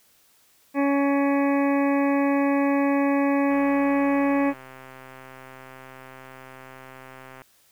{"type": "harmonic tone", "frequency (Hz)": 280.1, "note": "C#4", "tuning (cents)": 18, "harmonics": [1, 2, 3, 4, 6, 7, 8, 9], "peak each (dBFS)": [-20, -26, -30, -32, -36, -37, -38, -39], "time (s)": [0.74, 4.54], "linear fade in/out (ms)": 50}
{"type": "click train", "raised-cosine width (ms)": 0.5, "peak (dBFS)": -28, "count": 513, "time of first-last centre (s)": [3.51, 7.418], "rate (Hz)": 131}
{"effects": ["white hiss -60 dBFS RMS until 7.71 s"]}